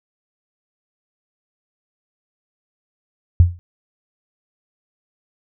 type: tone with exponential decay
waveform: sine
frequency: 87.31 Hz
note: F2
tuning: in tune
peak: -3 dBFS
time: 3.4-3.59 s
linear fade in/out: 0 ms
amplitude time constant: 41 ms
effects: none